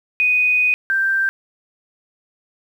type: tone pair in turn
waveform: sine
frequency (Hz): 2489 / 1571.4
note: D#7 / G6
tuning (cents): 0 / +4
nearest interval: minor sixth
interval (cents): 796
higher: first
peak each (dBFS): -13 / -15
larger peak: first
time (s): 0.2-0.74 / 0.9-1.29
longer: first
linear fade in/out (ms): 0
effects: 8-bit